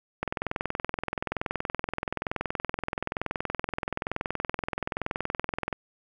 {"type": "click train", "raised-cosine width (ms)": 0.5, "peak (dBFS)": -13, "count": 117, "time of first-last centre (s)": [0.23, 5.728], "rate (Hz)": 21.1, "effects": ["9-bit"]}